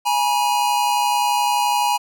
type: tone pair together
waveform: square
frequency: 830.6 / 962.2 Hz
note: G#5 / B5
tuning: 0 / -45 cents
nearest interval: minor third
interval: 255 cents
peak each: -20 dBFS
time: 0.05-1.98 s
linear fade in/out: 20 ms
effects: none